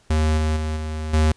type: tone with level steps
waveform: square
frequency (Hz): 77.78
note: D#2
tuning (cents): 0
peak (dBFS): -17 / -19 / -23 / -26 / -15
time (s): 0.1-1.32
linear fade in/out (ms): 5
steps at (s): 0.37 / 0.56 / 0.76 / 1.13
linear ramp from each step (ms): 10
effects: pink hiss -57 dBFS RMS until 1.36 s + resampled to 22050 Hz